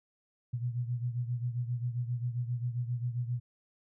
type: beating tone pair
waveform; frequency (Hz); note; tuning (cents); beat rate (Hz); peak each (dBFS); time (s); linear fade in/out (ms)
sine; 120 / 127.5; B2 / C3; -49 / -44; 7.5; -32 / -37; 0.53-3.4; 10
effects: none